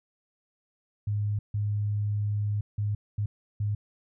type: tone bursts at uneven times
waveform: sine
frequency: 103.83 Hz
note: G#2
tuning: in tune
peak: -25 dBFS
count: 5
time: 1.07-1.39 / 1.54-2.61 / 2.78-2.95 / 3.18-3.26 / 3.6-3.75 s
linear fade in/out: 5 ms
effects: none